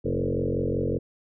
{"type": "tone with frequency modulation", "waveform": "sine", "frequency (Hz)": 285.5, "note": "D4", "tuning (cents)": -49, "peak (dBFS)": -23, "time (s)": [0.04, 0.99], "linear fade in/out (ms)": 20, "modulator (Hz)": 45.3, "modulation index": 5, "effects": []}